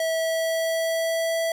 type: tone with pitch glide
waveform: square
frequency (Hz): 650 to 658.7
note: E5 to E5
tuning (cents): -24 to -1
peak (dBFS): -23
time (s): 0-1.52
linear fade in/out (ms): 2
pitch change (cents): +23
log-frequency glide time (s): 0.11-1.39
effects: none